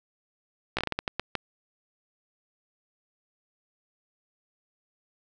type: slowing click train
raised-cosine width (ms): 0.3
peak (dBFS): -11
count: 10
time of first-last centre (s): 0.77-1.353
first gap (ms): 16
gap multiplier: 1.33
effects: none